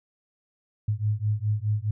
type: beating tone pair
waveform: sine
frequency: 103.6 / 108.4 Hz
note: G#2 / A2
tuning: -4 / -25 cents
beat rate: 4.8 Hz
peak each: -26 dBFS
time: 0.88-1.91 s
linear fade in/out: 5 ms
effects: none